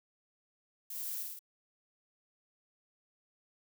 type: noise with echo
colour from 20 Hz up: violet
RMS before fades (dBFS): -42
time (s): 0.9-1.23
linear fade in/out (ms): 5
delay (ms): 54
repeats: 3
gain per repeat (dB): -2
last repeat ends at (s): 1.392
effects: none